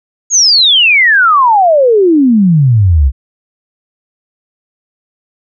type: exponential sweep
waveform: sine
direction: down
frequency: 6800 to 61.74 Hz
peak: -4 dBFS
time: 0.3-3.12 s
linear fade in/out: 50 ms
effects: none